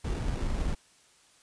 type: noise with sample-and-hold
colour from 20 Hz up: brown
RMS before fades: -30 dBFS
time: 0.04-0.75 s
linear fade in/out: 10 ms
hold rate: 3150 Hz
effects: white hiss -61 dBFS RMS until 1.42 s + resampled to 22050 Hz